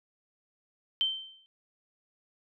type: tone with exponential decay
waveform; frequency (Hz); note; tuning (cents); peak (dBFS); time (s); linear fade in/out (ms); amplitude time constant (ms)
sine; 3110; G7; -14; -22; 1.01-1.46; 0; 96
effects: none